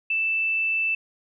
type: tone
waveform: sine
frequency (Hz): 2647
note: E7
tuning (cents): +7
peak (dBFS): -21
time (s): 0.1-0.95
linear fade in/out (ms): 5
effects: none